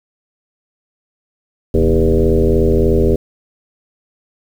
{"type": "tone with frequency modulation", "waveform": "sine", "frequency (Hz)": 233.2, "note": "A#3", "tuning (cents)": 1, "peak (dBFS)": -9, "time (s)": [1.74, 3.16], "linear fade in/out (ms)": 5, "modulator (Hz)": 83.3, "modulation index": 3.2, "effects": ["7-bit"]}